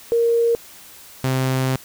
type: tone pair in turn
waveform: sine / sawtooth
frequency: 466.2 / 130.82 Hz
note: A#4 / C3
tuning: 0 / 0 cents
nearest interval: octave + minor seventh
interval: 2200 cents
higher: first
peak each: -14 dBFS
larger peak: neither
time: 0.12-0.55 / 1.24-1.76 s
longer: second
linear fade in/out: 0 ms
effects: white hiss -43 dBFS RMS until 1.84 s